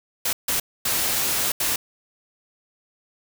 white noise bursts at uneven times, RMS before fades -23 dBFS, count 4, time 0.25-0.33 / 0.48-0.6 / 0.85-1.52 / 1.6-1.76 s, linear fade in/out 5 ms, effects none

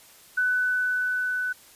sine tone with level ramp, 1497 Hz, F#6, 20 cents sharp, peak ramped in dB -20 to -25 dBFS, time 0.37-1.53 s, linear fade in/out 10 ms, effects white hiss -52 dBFS RMS until 1.75 s + resampled to 32000 Hz

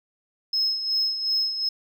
sine tone with tremolo, 5170 Hz, E8, 34 cents flat, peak -18 dBFS, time 0.53-1.69 s, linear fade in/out 5 ms, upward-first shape sine, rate 2.7 Hz, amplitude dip 65%, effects tanh soft clip ceiling -17 dBFS + 10-bit

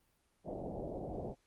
white low-pass noise, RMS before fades -42 dBFS, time 0.44-1.35 s, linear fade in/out 50 ms, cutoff 710 Hz, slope 48 dB/octave, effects pink hiss -75 dBFS RMS until 1.46 s + Opus 32 kbps

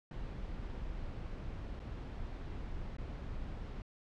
brown noise with dropouts, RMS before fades -42 dBFS, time 0.11-3.82 s, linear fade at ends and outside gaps 2 ms, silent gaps 1.794-1.8 / 2.968-2.983 s, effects low-pass 4000 Hz 12 dB/octave

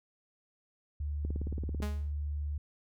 sine tone, 73.42 Hz, D2, in tune, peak -32 dBFS, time 1-2.58 s, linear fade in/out 5 ms
click train, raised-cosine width 3 ms, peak -26 dBFS, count 11, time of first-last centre 1.25-1.802 s, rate 18.1 Hz
sawtooth tone with exponential decay, 208.6 Hz, G#3, 8 cents sharp, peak -29 dBFS, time 1.82-2.12 s, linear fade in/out 5 ms, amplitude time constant 64 ms
effects none

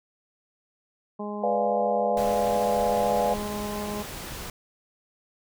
harmonic tone, 207.7 Hz, G#3, in tune, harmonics 1 / 2 / 3 / 4 / 5, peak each -33 / -36 / -38 / -39 / -40 dBFS, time 1.19-4.03 s, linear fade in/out 10 ms
sine chord, B diminished seventh, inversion none, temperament equal, 493.9 / 587.3 / 698.5 / 830.6 Hz, B4 / D5 / F5 / Ab5, 0 / 0 / 0 / 0 cents, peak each -27 dBFS, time 1.43-3.34 s, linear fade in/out 5 ms
pink noise, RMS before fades -37 dBFS, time 2.17-4.5 s, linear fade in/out 2 ms
effects none

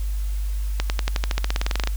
accelerating click train, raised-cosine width 0.2 ms, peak -6 dBFS, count 18, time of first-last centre 0.8-1.874 s, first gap 99 ms, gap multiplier 0.94, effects added 50 Hz sine -22 dBFS peak until 1.96 s + white hiss -45 dBFS RMS until 1.96 s

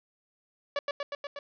sawtooth tone with echo, 571 Hz, D5, 49 cents flat, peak -23 dBFS, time 0.76-0.79 s, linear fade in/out 2 ms, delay 120 ms, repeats 5, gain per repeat -2 dB, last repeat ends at 1.39 s, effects resampled to 11025 Hz + 10-bit

